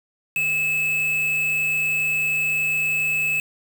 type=tone with quantisation; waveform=triangle; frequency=2603 Hz; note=E7; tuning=22 cents flat; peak=-18 dBFS; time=0.36-3.4 s; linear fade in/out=2 ms; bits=5; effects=none